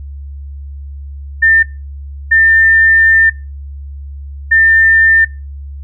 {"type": "tone bursts at uneven times", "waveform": "sine", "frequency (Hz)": 1798, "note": "A6", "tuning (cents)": 37, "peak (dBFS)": -5, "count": 3, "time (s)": [[1.42, 1.63], [2.31, 3.3], [4.51, 5.25]], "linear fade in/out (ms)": 10, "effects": ["noise-tail reverb RT60 0.3 s tail -24 dB re dry", "added 70 Hz sine -24 dBFS peak until 5.83 s"]}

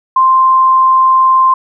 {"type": "tone", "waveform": "sine", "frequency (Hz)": 1046.5, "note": "C6", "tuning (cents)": 0, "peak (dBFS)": -5, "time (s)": [0.16, 1.54], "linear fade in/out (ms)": 5, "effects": []}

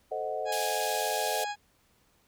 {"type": "chord", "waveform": "sine", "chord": "A diminished seventh", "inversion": "none", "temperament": "equal", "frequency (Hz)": [440, 523.3, 622.3, 740], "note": ["A4", "C5", "Eb5", "Gb5"], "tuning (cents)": [0, 0, 0, 0], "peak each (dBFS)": [-37, -37, -35, -35], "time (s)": [0.11, 1.45], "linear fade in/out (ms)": 10}
{"type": "harmonic tone", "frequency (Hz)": 827, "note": "G#5", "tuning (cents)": -8, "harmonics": [1, 2, 3, 4, 5, 6, 8, 9], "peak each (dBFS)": [-33, -39, -43, -45, -47, -49, -51, -52], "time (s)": [0.45, 1.56], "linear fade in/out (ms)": 50}
{"type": "band-pass noise", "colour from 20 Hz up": "pink", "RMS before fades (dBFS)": -37, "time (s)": [0.52, 1.44], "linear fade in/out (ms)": 2, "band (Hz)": [2900, 15000], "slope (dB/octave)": 24}
{"effects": ["pink hiss -67 dBFS RMS until 2.27 s"]}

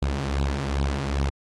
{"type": "beating tone pair", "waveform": "sawtooth", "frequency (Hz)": [67.4, 69.9], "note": ["C#2", "C#2"], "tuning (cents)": [-48, 15], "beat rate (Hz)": 2.5, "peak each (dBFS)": [-24, -21], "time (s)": [0.02, 1.3], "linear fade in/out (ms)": 5, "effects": ["low-pass 7000 Hz 12 dB/octave", "AAC 32 kbps"]}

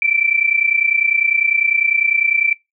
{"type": "tone pair together", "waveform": "sine", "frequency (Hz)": [2319, 2349], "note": ["D7", "D7"], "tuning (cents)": [-22, 0], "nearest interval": "unison", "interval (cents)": 22, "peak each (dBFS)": -16, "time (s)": [0.02, 2.53], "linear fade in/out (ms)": 2, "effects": ["noise-tail reverb RT60 0.2 s tail -23 dB re dry"]}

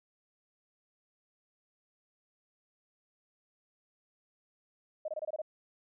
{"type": "tone bursts", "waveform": "sine", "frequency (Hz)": 620, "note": "D#5", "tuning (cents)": -6, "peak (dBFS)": -33, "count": 7, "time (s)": [5.05, 5.418], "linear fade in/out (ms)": 5, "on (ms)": 32, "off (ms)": 24, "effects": []}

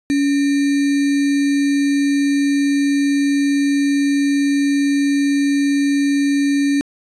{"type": "tone with sample-and-hold", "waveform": "sine", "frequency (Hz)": 282.3, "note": "C#4", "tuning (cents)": 32, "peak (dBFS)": -13, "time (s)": [0.1, 6.81], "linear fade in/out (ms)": 0, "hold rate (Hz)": 2100, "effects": ["resampled to 22050 Hz"]}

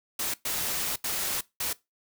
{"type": "noise bursts at uneven times", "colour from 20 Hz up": "white", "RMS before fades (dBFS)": -30, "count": 4, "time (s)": [[0.19, 0.34], [0.45, 0.96], [1.04, 1.41], [1.6, 1.73]], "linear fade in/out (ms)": 5, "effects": ["noise-tail reverb RT60 0.2 s tail -20 dB re dry"]}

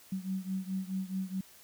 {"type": "beating tone pair", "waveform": "sine", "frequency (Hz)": [187.8, 192.5], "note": ["F#3", "G3"], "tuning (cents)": [26, -31], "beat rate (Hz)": 4.7, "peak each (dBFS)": [-35, -37], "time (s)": [0.12, 1.41], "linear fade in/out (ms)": 5, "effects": ["white hiss -57 dBFS RMS until 1.63 s"]}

